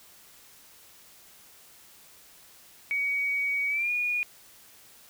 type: tone with pitch glide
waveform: sine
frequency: 2255 to 2445 Hz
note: C#7 to D#7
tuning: +29 to -31 cents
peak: -25 dBFS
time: 2.91-4.23 s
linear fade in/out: 0 ms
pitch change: +140 cents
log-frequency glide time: 3.68-3.91 s
effects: white hiss -54 dBFS RMS until 5.09 s